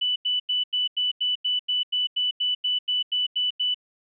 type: tone bursts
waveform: sine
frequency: 2979 Hz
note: F#7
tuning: 11 cents sharp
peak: -21 dBFS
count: 16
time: 0.01-3.745 s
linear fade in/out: 10 ms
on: 150 ms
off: 89 ms
effects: none